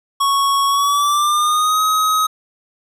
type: tone with pitch glide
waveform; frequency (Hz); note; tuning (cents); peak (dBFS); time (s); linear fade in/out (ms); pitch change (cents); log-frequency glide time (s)
square; 1108.7 to 1266.2; C#6 to D#6; 0 to +30; -14; 0.2-2.27; 10; +230; 0.67-1.81
effects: resampled to 32000 Hz